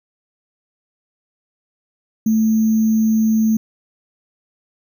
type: tone with sample-and-hold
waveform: sine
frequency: 220 Hz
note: A3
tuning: in tune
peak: -12 dBFS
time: 2.26-3.57 s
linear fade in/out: 5 ms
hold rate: 6300 Hz
effects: none